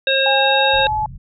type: harmonic tone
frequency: 537 Hz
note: C5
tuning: 45 cents sharp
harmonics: 1 / 3 / 5 / 7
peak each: -18 / -20 / -21 / -18 dBFS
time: 0.07-0.87 s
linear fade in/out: 2 ms
type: tone with pitch glide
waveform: sine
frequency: 819 to 856.7 Hz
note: G#5 to A5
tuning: -24 to -46 cents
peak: -17 dBFS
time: 0.26-1.06 s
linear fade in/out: 2 ms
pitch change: +78 cents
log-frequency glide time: 0.4-0.9 s
type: low-pass noise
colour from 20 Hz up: pink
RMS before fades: -32 dBFS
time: 0.73-1.18 s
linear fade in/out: 10 ms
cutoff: 170 Hz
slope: 48 dB/octave
effects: none